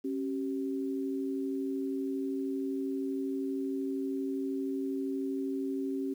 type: tone pair together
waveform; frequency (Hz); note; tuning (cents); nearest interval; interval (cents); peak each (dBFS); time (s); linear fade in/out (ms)
sine; 272.2 / 384.9; C#4 / G4; -31 / -32; tritone; 599; -32 / -36; 0.04-6.14; 10
effects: 10-bit